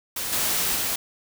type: noise with level steps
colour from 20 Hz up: white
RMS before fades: -29 / -24 / -26 dBFS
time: 0.16-0.96 s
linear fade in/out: 5 ms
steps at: 0.32 / 0.75 s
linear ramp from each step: 10 ms
effects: none